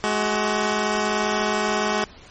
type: tone pair together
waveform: 10% pulse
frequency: 211.7 / 376.2 Hz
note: G#3 / F#4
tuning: +33 / +29 cents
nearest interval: minor seventh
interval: 996 cents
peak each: -14 / -16 dBFS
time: 0.04-2.04 s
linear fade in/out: 0 ms
effects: pink hiss -46 dBFS RMS until 2.3 s + MP3 32 kbps